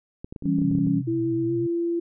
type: clicks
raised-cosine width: 3 ms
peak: -22 dBFS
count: 11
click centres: 0.245 / 0.325 / 0.362 / 0.424 / 0.457 / 0.586 / 0.618 / 0.714 / 0.752 / 0.786 / 0.869 s
type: chord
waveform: sine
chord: C# diminished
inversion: first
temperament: equal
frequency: 164.81 / 196 / 277.2 Hz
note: E3 / G3 / C#4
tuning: 0 / 0 / 0 cents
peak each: -24 / -26 / -22 dBFS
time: 0.43-1.03 s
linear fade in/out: 50 ms
type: tone with vibrato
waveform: sine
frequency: 125.9 Hz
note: B2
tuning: 34 cents sharp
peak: -29 dBFS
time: 0.64-1.67 s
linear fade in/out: 10 ms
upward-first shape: sine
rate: 8.2 Hz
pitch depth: 100 cents each way
type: tone with pitch glide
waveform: sine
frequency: 331.4 to 340.3 Hz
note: E4 to F4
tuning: +9 to -45 cents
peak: -22 dBFS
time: 1.07-2 s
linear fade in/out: 10 ms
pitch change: +46 cents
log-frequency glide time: 1.43-1.54 s
effects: none